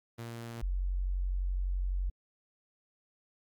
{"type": "tone pair in turn", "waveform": ["sawtooth", "sine"], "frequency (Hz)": [116.54, 45.92], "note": ["A#2", "F#1"], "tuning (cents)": [0, -12], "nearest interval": "octave + major third", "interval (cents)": 1612, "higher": "first", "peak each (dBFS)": [-35, -29], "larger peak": "second", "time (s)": [[0.18, 0.62], [0.62, 2.1]], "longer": "second", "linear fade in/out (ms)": 10, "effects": ["Opus 32 kbps"]}